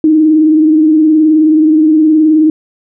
sine tone with vibrato, 311.1 Hz, D#4, in tune, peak -4 dBFS, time 0.04-2.5 s, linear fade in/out 2 ms, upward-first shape triangle, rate 19 Hz, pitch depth 56 cents each way, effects none

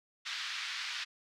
white band-pass noise, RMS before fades -39 dBFS, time 0.25-1.05 s, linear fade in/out 20 ms, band 1300 to 4500 Hz, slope 24 dB/octave, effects none

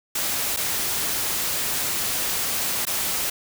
white noise with dropouts, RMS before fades -25 dBFS, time 0.15-3.3 s, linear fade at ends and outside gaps 5 ms, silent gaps 0.564-0.57 / 2.853-2.868 s, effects none

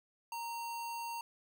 sine tone with sample-and-hold, 932.3 Hz, A#5, in tune, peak -38 dBFS, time 0.32-1.21 s, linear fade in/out 2 ms, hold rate 3675 Hz, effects none

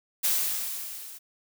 blue noise with level ramp, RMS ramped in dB -23 to -44 dBFS, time 0.23-1.19 s, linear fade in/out 20 ms, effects none

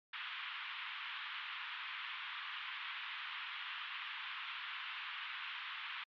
white band-pass noise, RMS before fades -45 dBFS, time 0.13-6.04 s, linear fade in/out 5 ms, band 990 to 3400 Hz, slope 48 dB/octave, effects MP3 64 kbps

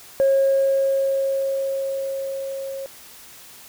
sine tone with level ramp, 543 Hz, C#5, 36 cents flat, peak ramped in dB -12 to -28 dBFS, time 0.2-2.86 s, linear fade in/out 0 ms, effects tanh soft clip ceiling -11 dBFS + white hiss -44 dBFS RMS until 3.68 s

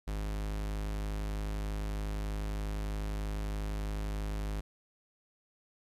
45% pulse tone, 51.6 Hz, G#1, 10 cents flat, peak -33 dBFS, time 0.07-4.61 s, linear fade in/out 10 ms, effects resampled to 32000 Hz + 12-bit

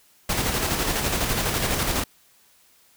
pink noise with tremolo, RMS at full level -23 dBFS, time 0.29-2.04 s, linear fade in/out 5 ms, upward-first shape square, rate 12 Hz, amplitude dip 35%, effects white hiss -58 dBFS RMS until 2.96 s

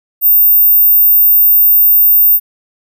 sine tone, 14590 Hz, A#9, 38 cents flat, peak -4 dBFS, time 0.21-2.4 s, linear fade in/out 50 ms, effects none

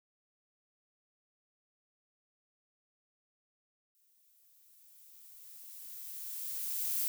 violet noise with exponential growth, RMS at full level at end -32 dBFS, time 3.95-7.08 s, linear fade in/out 0 ms, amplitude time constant 680 ms, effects none

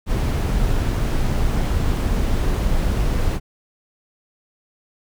brown noise, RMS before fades -19 dBFS, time 0.06-3.4 s, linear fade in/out 50 ms, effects none

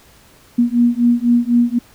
sine beating tone pair, 237.2 / 241.2 Hz, A#3 / B3, +30 / -41 cents, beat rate 4 Hz, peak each -14 dBFS, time 0.58-1.79 s, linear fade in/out 10 ms, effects pink hiss -48 dBFS RMS until 1.94 s

